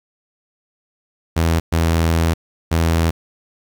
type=tone bursts at uneven times; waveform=sawtooth; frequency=82.41 Hz; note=E2; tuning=in tune; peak=-10 dBFS; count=3; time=1.36-1.6 / 1.72-2.34 / 2.71-3.11 s; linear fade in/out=10 ms; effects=8-bit